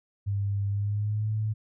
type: tone with pitch glide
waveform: sine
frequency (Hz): 100.2 to 108.01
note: G2 to A2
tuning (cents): +38 to -32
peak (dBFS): -25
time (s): 0.26-1.54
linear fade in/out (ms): 20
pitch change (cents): +130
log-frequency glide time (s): 0.69-1.3
effects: none